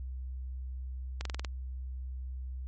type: slowing click train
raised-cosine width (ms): 0.2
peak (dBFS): -19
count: 6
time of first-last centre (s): 1.21-1.448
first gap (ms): 43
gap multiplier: 1.05
effects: added 64 Hz sine -36 dBFS peak until 2.67 s + MP3 32 kbps